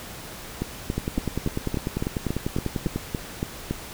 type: two click trains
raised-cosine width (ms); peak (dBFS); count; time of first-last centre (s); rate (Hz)
3; -12 / -12; 21 / 12; 0.98-2.96 / 0.62-3.71; 10.1 / 3.56
effects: pink hiss -39 dBFS RMS until 3.93 s